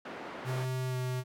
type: band-pass noise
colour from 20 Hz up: pink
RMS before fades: -43 dBFS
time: 0.05-0.65 s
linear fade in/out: 5 ms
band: 280 to 2000 Hz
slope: 12 dB/octave
type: tone with pitch glide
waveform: square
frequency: 128.7 to 127.15 Hz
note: C3 to C3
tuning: -28 to -49 cents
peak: -32 dBFS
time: 0.44-1.24 s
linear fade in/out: 50 ms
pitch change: -21 cents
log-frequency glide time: 0.88-0.96 s
effects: none